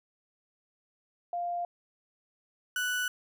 sine / 35% pulse tone pair in turn, 698.5 / 1483.2 Hz, F5 / F#6, 0 / +4 cents, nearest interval octave + minor second, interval 1304 cents, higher second, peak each -30 / -27 dBFS, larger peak second, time 1.33-1.65 / 2.76-3.08 s, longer neither, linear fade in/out 2 ms, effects none

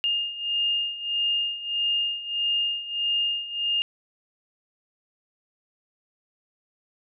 sine beating tone pair, 2825 / 2826.6 Hz, F7 / F7, +19 / +20 cents, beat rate 1.6 Hz, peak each -29 / -25 dBFS, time 0.04-3.82 s, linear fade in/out 0 ms, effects none

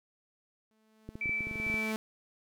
sawtooth tone with exponential growth, 218.3 Hz, A3, 13 cents flat, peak -27 dBFS, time 0.71-1.96 s, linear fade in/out 0 ms, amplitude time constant 270 ms
clicks, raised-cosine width 3 ms, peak -28 dBFS, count 12, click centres 1.09 / 1.155 / 1.258 / 1.294 / 1.407 / 1.47 / 1.512 / 1.557 / 1.6 / 1.666 / 1.7 / 1.742 s
sine tone with tremolo, 2318 Hz, D7, 23 cents flat, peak -29 dBFS, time 1.21-1.92 s, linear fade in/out 2 ms, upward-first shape sine, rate 2.4 Hz, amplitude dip 60%
effects none

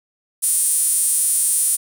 sawtooth tone with high-pass filter, 356.3 Hz, F4, 35 cents sharp, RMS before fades -18 dBFS, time 0.42-1.77 s, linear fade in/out 20 ms, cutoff 9500 Hz, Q 6.4, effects none

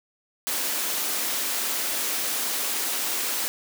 white high-pass noise, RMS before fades -27 dBFS, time 0.47-3.48 s, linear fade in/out 0 ms, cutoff 220 Hz, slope 24 dB/octave, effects none

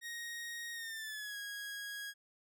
sawtooth tone with pitch glide, 1873 to 1649.5 Hz, A#6 to G#6, +8 to -12 cents, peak -38 dBFS, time 0.01-2.14 s, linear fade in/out 50 ms, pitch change -220 cents, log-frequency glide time 0.73-1.37 s, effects none

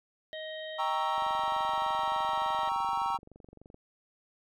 harmonic tone, 627 Hz, D#5, 13 cents sharp, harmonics 1 / 3 / 5 / 6, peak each -39 / -44 / -46 / -47 dBFS, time 0.33-2.69 s, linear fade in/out 0 ms
triangle chord, G diminished seventh, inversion none, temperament equal with one note detuned, 788.1 / 932.3 / 1108.7 / 1318.5 Hz, G5 / Bb5 / Db6 / Fb6, +9 / 0 / 0 / 0 cents, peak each -32 / -30 / -33 / -34 dBFS, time 0.78-3.18 s, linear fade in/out 20 ms
click train, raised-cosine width 2 ms, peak -38 dBFS, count 61, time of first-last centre 1.18-3.744 s, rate 23.4 Hz
effects none

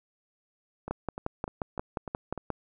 two click trains, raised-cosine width 1 ms, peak -22 / -16 dBFS, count 6 / 10, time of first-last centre 0.88-2.377 / 0.91-2.503 s, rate 3.34 / 5.65 Hz, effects none

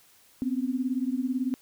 sine beating tone pair, 249.3 / 267.3 Hz, B3 / C4, +16 / +37 cents, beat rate 18 Hz, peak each -28 / -29 dBFS, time 0.42-1.54 s, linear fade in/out 0 ms, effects white hiss -59 dBFS RMS until 1.61 s

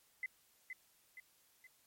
sine tone with echo, 2031 Hz, B6, 48 cents sharp, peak -37 dBFS, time 0.23-0.26 s, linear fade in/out 2 ms, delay 470 ms, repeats 3, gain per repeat -6 dB, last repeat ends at 1.67 s, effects white hiss -71 dBFS RMS until 1.86 s + MP3 64 kbps

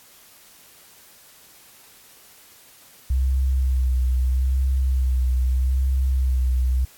sine tone with vibrato, 64.5 Hz, C2, 24 cents flat, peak -17 dBFS, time 3.1-6.85 s, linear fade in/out 5 ms, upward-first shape sine, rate 0.79 Hz, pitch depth 37 cents each way, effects white hiss -50 dBFS RMS until 6.97 s + AAC 64 kbps

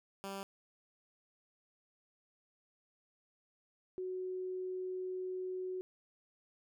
10% pulse / sine tone pair in turn, 196 / 370 Hz, G3 / F#4, 0 / 0 cents, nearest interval major seventh, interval 1100 cents, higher second, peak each -33 / -37 dBFS, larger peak first, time 0.24-0.43 / 3.98-5.81 s, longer second, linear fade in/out 0 ms, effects none

